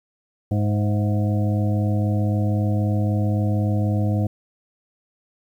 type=harmonic tone with a mistuned harmonic; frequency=103.83 Hz; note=G#2; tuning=in tune; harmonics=1 / 2 / 3 / 5 / 6 / 7; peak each=-19 / -25 / -29 / -33 / -35 / -36 dBFS; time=0.51-4.27 s; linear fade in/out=5 ms; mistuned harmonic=6; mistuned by=+47 cents; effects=9-bit